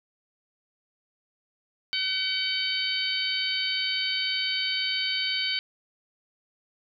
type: harmonic tone with a mistuned harmonic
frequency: 757 Hz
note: F#5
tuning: 39 cents sharp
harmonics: 2 / 3 / 4 / 5 / 6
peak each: -37 / -32 / -29 / -35 / -30 dBFS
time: 1.93-5.59 s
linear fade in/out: 0 ms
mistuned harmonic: 4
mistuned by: +20 cents
effects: none